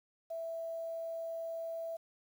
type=tone with quantisation; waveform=sine; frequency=659.3 Hz; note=E5; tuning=in tune; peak=-37 dBFS; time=0.3-1.97 s; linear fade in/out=10 ms; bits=10; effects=none